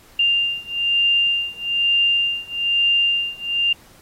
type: beating tone pair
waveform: sine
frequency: 2794 / 2795.1 Hz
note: F7 / F7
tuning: 0 / +1 cents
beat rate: 1.1 Hz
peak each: -19 / -20 dBFS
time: 0.19-3.73 s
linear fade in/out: 5 ms
effects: pink hiss -50 dBFS RMS until 4.01 s + AAC 48 kbps